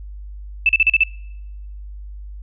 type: tone bursts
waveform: sine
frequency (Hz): 2637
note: E7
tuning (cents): 0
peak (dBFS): -10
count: 6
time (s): 0.66-1.036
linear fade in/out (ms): 2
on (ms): 31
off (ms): 38
effects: noise-tail reverb RT60 0.9 s tail -24 dB re dry + added 50 Hz sine -31 dBFS peak until 2.42 s